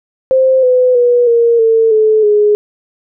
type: tone with pitch steps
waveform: sine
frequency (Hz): 523.3 / 504 / 485.4 / 467.6 / 450.3 / 433.7 / 417.7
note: C5 / B4 / B4 / A#4 / A4 / A4 / G#4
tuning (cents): 0 / +35 / -30 / +5 / +40 / -25 / +10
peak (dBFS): -6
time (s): 0.31-2.55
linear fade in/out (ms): 0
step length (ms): 320
effects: none